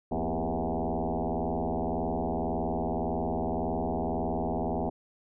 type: tone with frequency modulation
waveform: sine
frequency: 235.7 Hz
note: A#3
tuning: 19 cents sharp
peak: -27 dBFS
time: 0.11-4.9 s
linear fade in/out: 10 ms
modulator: 81.8 Hz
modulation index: 7.1
effects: none